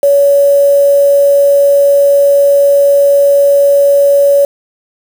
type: tone with quantisation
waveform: sine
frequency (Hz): 564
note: C#5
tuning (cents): +30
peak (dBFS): -4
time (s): 0.03-4.45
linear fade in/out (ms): 2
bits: 4
effects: none

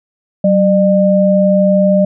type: tone pair together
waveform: sine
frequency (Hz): 190.2 / 603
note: F#3 / D5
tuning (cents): +48 / +46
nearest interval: octave + minor sixth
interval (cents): 1998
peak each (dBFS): -10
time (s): 0.44-2.05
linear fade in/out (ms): 5
effects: none

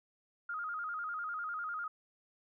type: tone with vibrato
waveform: sine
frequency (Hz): 1330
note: E6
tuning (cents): +15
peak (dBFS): -36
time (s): 0.49-1.88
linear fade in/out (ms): 5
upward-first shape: square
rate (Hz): 10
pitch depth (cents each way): 97
effects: none

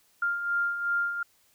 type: beating tone pair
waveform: sine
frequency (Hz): 1396.9 / 1399.6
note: F6 / F6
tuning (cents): 0 / +3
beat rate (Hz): 2.7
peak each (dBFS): -34 / -26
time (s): 0.22-1.23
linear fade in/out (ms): 5
effects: white hiss -65 dBFS RMS until 1.54 s

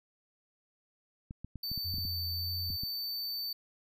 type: clicks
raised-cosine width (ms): 5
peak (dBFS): -29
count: 10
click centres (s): 1.309 / 1.446 / 1.557 / 1.716 / 1.777 / 1.941 / 1.983 / 2.052 / 2.703 / 2.835
type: tone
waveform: square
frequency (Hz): 4557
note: C#8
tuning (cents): +47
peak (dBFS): -35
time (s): 1.63-3.53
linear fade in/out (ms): 5
type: tone with vibrato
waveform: sine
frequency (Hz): 87.31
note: F2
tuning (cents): 0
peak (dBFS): -37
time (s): 1.84-2.77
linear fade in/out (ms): 20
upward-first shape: sine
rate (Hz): 1.7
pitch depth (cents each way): 36
effects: none

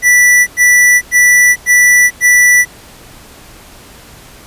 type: tone bursts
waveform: square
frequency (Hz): 1967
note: B6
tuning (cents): -7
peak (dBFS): -5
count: 5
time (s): 0.02-2.654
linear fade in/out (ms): 50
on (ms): 450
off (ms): 96
effects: pink hiss -37 dBFS RMS until 4.46 s + resampled to 32000 Hz

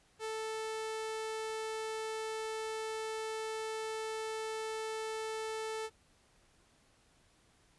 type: tone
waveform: sawtooth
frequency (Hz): 440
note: A4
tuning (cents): 0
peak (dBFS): -33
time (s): 0.19-5.9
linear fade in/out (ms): 50
effects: pink hiss -68 dBFS RMS until 7.78 s + resampled to 24000 Hz

